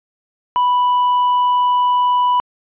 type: tone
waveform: triangle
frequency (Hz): 987.8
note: B5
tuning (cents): 0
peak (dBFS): -10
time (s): 0.56-2.4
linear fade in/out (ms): 0
effects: resampled to 8000 Hz